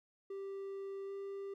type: tone with pitch glide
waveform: triangle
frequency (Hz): 392 to 395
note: G4 to G4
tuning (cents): 0 to +13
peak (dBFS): -39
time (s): 0.3-1.54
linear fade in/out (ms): 5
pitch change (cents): +13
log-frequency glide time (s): 1.06-1.11
effects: none